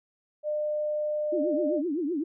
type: tone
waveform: sine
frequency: 602 Hz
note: D5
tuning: 43 cents sharp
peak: -26 dBFS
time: 0.43-1.82 s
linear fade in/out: 50 ms
type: tone with vibrato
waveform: sine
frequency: 317.9 Hz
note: D#4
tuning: 37 cents sharp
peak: -26 dBFS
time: 1.32-2.24 s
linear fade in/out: 10 ms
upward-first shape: triangle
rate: 7.8 Hz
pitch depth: 290 cents each way
effects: none